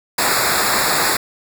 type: noise with comb filter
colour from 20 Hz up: pink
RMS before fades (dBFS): -17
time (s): 0.18-1.17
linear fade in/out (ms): 5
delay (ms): 0.33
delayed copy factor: -1
effects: none